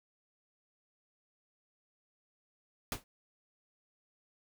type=noise with exponential decay; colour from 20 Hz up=pink; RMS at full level=-32 dBFS; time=2.92-3.04 s; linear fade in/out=1 ms; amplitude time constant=25 ms; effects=none